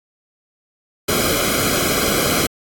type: noise with comb filter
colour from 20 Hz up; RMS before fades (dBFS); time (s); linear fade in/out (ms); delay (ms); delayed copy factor
pink; -18; 1.08-2.47; 10; 1.1; -0.8
effects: AAC 64 kbps